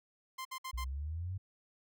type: tone bursts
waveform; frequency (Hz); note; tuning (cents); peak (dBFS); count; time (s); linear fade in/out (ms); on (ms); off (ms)
sawtooth; 1045; C6; -2; -36; 4; 0.38-0.845; 10; 72; 59
type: exponential sweep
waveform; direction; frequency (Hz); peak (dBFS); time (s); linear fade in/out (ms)
sine; up; 58.4 to 97.5; -36; 0.73-1.38; 10
effects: none